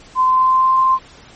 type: tone with pitch glide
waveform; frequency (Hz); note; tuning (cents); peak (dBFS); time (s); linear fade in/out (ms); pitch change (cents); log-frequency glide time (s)
sine; 1030 to 1046.8; C6 to C6; -28 to 0; -10; 0.15-0.99; 50; +28; 0.27-0.74
effects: pink hiss -43 dBFS RMS until 1.35 s + MP3 32 kbps